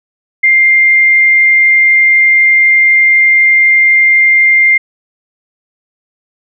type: tone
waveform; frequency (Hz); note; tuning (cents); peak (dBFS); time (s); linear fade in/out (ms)
sine; 2104; C7; +9; -4; 0.43-4.78; 10
effects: none